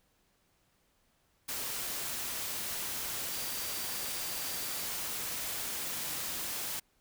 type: tone in noise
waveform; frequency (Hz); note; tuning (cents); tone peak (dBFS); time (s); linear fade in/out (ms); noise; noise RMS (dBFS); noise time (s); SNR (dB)
sine; 4699; D8; 0; -47; 3.31-4.87; 10; white; -37; 1.48-6.8; -13
effects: pink hiss -72 dBFS RMS until 7 s